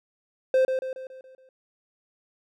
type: tone with echo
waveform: triangle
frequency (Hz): 521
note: C5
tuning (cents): -7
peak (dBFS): -15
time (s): 0.54-0.65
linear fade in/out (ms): 2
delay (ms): 140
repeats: 6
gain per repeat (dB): -6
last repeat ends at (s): 1.49
effects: none